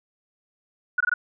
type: tone bursts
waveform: sine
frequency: 1463 Hz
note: F#6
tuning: 20 cents flat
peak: -18 dBFS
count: 4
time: 0.98-1.14 s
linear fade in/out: 5 ms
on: 25 ms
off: 20 ms
effects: none